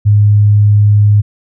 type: tone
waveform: sine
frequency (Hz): 103.83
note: G#2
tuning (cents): 0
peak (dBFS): -4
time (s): 0.05-1.22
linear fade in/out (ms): 20
effects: none